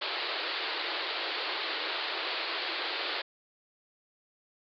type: band-pass noise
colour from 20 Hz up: white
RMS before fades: -34 dBFS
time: 0.01-3.22 s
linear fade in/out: 10 ms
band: 310 to 4600 Hz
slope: 96 dB/octave
effects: none